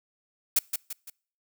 blue noise with echo, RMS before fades -21 dBFS, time 0.56-0.59 s, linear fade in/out 5 ms, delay 170 ms, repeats 3, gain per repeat -7 dB, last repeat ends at 1.1 s, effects noise-tail reverb RT60 0.5 s tail -26 dB re dry

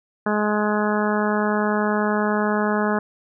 harmonic tone, 210.3 Hz, G#3, 22 cents sharp, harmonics 1 / 2 / 3 / 4 / 5 / 6 / 7 / 8, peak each -22 / -25 / -27 / -28 / -29 / -30 / -30 / -31 dBFS, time 0.26-2.99 s, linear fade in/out 5 ms, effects none

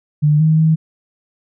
sine tone with pitch steps, 149.6 / 157.5 / 159 Hz, D3 / D#3 / D#3, +32 / +21 / +38 cents, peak -9 dBFS, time 0.22-0.76 s, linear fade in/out 20 ms, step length 180 ms, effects none

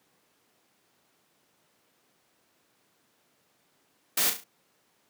white noise with echo, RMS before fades -25 dBFS, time 4.17-4.3 s, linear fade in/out 5 ms, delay 35 ms, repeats 4, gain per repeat -7 dB, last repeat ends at 4.44 s, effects pink hiss -68 dBFS RMS until 5.09 s + high-pass 200 Hz 12 dB/octave

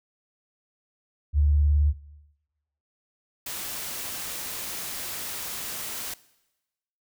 sine tone with vibrato, 73.42 Hz, D2, in tune, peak -17 dBFS, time 1.33-1.94 s, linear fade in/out 50 ms, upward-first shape square, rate 19 Hz, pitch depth 41 cents each way
white noise, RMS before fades -34 dBFS, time 3.46-6.14 s, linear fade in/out 5 ms
effects noise-tail reverb RT60 1.0 s tail -20 dB re dry

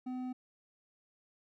triangle tone with hard clipping, 253.6 Hz, B3, 46 cents sharp, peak -38 dBFS, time 0.06-0.33 s, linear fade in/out 10 ms, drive 10 dB, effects none

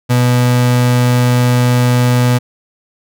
35% pulse tone, 123.47 Hz, B2, in tune, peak -7 dBFS, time 0.09-2.39 s, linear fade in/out 20 ms, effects none

